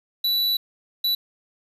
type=tone bursts at uneven times; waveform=square; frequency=3951 Hz; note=B7; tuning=in tune; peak=-20 dBFS; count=2; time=0.24-0.57 / 1.04-1.15 s; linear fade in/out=5 ms; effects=resampled to 32000 Hz + 8-bit